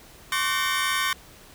25% pulse tone cluster, 1066 / 1148 / 1522 / 1826 Hz, C6 / D6 / F#6 / A#6, +32 / -40 / +48 / -36 cents, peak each -25 dBFS, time 0.32-1.13 s, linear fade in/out 2 ms, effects pink hiss -49 dBFS RMS until 1.54 s

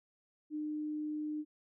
sine tone, 303 Hz, D#4, 46 cents flat, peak -35 dBFS, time 0.5-1.45 s, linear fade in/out 50 ms, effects none

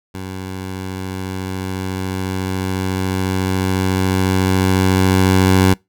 15% pulse tone with level ramp, 94 Hz, F#2, 28 cents sharp, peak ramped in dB -20 to -3 dBFS, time 0.14-5.74 s, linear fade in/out 10 ms, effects noise-tail reverb RT60 0.2 s tail -25 dB re dry

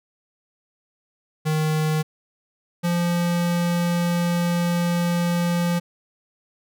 square tone pair in turn, 155.56 / 173.2 Hz, D#3 / F3, 0 / -14 cents, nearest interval major second, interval 186 cents, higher second, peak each -20 dBFS, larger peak neither, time 1.45-2.03 / 2.83-5.8 s, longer second, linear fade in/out 20 ms, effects none

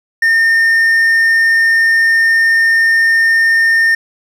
triangle tone, 1819 Hz, A#6, 43 cents flat, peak -6 dBFS, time 0.22-3.95 s, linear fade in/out 5 ms, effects none

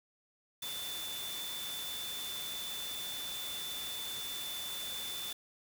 sine tone in noise, 3519 Hz, A7, in tune, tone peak -40 dBFS, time 0.62-5.33 s, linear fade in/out 5 ms, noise white, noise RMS -43 dBFS, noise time 0.62-5.33 s, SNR 0 dB, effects none

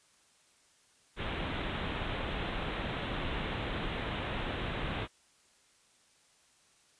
pink low-pass noise, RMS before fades -36 dBFS, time 1.16-5.08 s, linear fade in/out 50 ms, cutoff 3800 Hz, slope 96 dB/octave, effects white hiss -66 dBFS RMS until 6.99 s + resampled to 22050 Hz

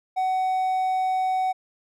triangle tone, 750 Hz, F#5, 23 cents sharp, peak -19 dBFS, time 0.16-1.53 s, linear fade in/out 20 ms, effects none

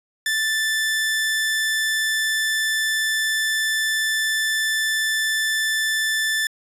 sawtooth tone, 1761 Hz, A6, 1 cent sharp, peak -16 dBFS, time 0.26-6.47 s, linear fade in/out 2 ms, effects resampled to 32000 Hz

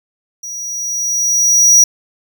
square tone with level ramp, 5790 Hz, F#8, 38 cents flat, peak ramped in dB -25 to -4 dBFS, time 0.43-1.84 s, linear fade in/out 5 ms, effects none

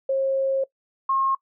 sine tone pair in turn, 538 / 1076 Hz, C5 / C6, +48 / +48 cents, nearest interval octave, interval 1200 cents, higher second, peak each -19 dBFS, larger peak neither, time 0.09-0.64 / 1.09-1.35 s, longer first, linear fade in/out 5 ms, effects noise-tail reverb RT60 0.1 s tail -21 dB re dry

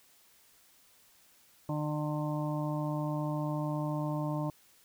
harmonic tone, 150.6 Hz, D3, 44 cents sharp, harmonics 1 / 2 / 4 / 5 / 6 / 7, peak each -33 / -36 / -39 / -48 / -42 / -44 dBFS, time 1.69-4.5 s, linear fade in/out 2 ms, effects white hiss -63 dBFS RMS until 4.84 s

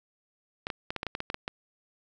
clicks, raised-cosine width 0.3 ms, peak -16 dBFS, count 11, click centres 0.669 / 0.702 / 0.905 / 0.963 / 1.031 / 1.067 / 1.151 / 1.204 / 1.301 / 1.344 / 1.479 s, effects none

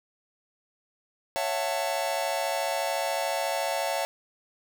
45% pulse chord, F# minor seventh, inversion second, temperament just, 555 / 666 / 740 / 888 Hz, C#5 / E5 / F#5 / A5, +2 / +18 / 0 / +16 cents, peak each -32 / -31 / -34 / -33 dBFS, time 1.36-4.05 s, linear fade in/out 0 ms, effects none

